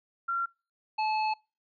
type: tone pair in turn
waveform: sine / square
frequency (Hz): 1373 / 864.9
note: F6 / A5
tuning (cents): -30 / -30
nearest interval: minor sixth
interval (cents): 800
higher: first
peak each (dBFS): -27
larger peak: neither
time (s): 0.28-0.46 / 0.98-1.34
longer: second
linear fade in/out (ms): 10
effects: noise-tail reverb RT60 0.3 s tail -26 dB re dry + resampled to 11025 Hz